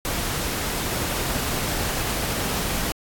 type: noise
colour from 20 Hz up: pink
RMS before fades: -26 dBFS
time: 0.05-2.92 s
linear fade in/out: 0 ms
effects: AAC 64 kbps